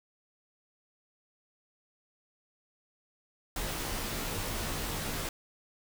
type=noise with comb filter; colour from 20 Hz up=pink; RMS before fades=-35 dBFS; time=3.56-5.29 s; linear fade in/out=2 ms; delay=16 ms; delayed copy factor=-0.65; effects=none